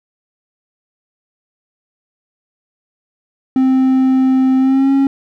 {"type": "tone with pitch glide", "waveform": "triangle", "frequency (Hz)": [261.6, 273.2], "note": ["C4", "C#4"], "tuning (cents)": [0, -25], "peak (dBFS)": -7, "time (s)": [3.56, 5.07], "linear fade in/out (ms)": 2, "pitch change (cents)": 75, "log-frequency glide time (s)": [4.58, 4.92], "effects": []}